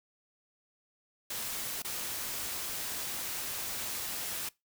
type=noise with dropouts; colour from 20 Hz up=white; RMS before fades=-37 dBFS; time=1.3-4.49 s; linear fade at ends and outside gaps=5 ms; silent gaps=1.822-1.846 s; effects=noise-tail reverb RT60 0.2 s tail -22 dB re dry